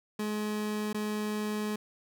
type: tone with dropouts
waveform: 30% pulse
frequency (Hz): 211.5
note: G#3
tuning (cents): +32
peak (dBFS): -28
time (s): 0.19-1.76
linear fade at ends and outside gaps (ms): 5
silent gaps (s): 0.93-0.944
effects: none